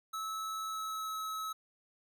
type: tone with pitch glide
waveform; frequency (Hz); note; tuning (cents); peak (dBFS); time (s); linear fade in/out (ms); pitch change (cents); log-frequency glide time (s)
square; 1300 to 1291; E6 to E6; -24 to -37; -37; 0.13-1.53; 10; -13; 0.66-1.18
effects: none